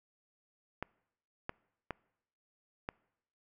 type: clicks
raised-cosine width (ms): 0.5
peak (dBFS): -21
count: 4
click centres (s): 0.826 / 1.494 / 1.907 / 2.889
effects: noise-tail reverb RT60 0.8 s tail -25 dB re dry